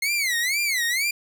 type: tone with vibrato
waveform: sawtooth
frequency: 2106 Hz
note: C7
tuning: 11 cents sharp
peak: -18 dBFS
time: 0.02-1.11 s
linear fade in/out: 5 ms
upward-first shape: sine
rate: 2.1 Hz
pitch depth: 220 cents each way
effects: none